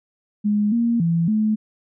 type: tone with pitch steps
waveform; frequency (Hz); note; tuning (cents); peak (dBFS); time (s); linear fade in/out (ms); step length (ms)
sine; 208.2 / 234 / 167.4 / 215.4; G#3 / A#3 / E3 / A3; +5 / +7 / +27 / -37; -16; 0.44-1.56; 20; 280
effects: none